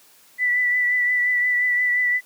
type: tone with vibrato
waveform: sine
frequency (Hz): 1975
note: B6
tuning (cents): 0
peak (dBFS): -17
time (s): 0.38-2.21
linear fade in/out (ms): 50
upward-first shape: triangle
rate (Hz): 5.7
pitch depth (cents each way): 25
effects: white hiss -53 dBFS RMS until 2.25 s + high-pass 150 Hz 12 dB/octave